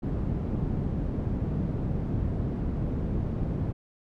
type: low-pass noise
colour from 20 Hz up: white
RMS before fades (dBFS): -29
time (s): 0.02-3.73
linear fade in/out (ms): 20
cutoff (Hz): 180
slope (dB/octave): 12
effects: none

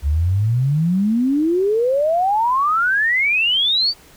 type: exponential sweep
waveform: sine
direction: up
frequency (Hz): 67.9 to 4699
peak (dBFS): -14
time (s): 0.02-3.94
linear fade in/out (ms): 50
effects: pink hiss -47 dBFS RMS until 4.16 s

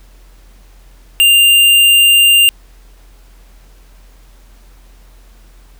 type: tone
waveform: square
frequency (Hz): 2794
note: F7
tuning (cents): 0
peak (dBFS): -6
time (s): 1.2-2.49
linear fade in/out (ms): 0
effects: added 43 Hz sine -39 dBFS peak until 5.79 s + pink hiss -50 dBFS RMS until 5.79 s

